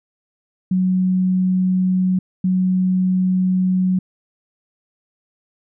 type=tone bursts at uneven times; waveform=sine; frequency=185 Hz; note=F#3; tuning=in tune; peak=-14 dBFS; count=2; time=0.71-2.19 / 2.44-3.99 s; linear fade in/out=5 ms; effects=none